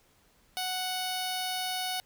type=tone with notch filter; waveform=10% pulse; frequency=740 Hz; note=F#5; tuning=in tune; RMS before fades=-33 dBFS; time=0.57-2 s; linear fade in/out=0 ms; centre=1800 Hz; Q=1.2; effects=pink hiss -65 dBFS RMS until 2.05 s